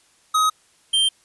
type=tone pair in turn; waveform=square; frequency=1263 / 3150 Hz; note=D#6 / G7; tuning=+26 / +8 cents; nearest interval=octave + major third; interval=1582 cents; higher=second; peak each=-16 dBFS; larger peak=neither; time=0.34-0.5 / 0.93-1.09 s; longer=neither; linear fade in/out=10 ms; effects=white hiss -58 dBFS RMS until 1.24 s + resampled to 24000 Hz